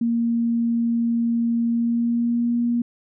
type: tone with pitch glide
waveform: sine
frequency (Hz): 233.1 to 237.7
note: A#3 to A#3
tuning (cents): 0 to +34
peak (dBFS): -18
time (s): 0.01-2.82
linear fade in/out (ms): 5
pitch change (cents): +34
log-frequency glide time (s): 1.68-2.57
effects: none